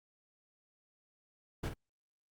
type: noise with echo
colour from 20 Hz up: brown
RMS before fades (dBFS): -35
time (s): 1.63-1.69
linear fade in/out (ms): 10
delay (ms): 50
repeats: 1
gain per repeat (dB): -7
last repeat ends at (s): 1.74
effects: Opus 48 kbps